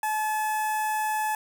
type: tone with notch filter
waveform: sawtooth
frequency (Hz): 860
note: A5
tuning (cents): -40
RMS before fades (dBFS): -27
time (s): 0.03-1.35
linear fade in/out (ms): 2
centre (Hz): 4100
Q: 0.63
effects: none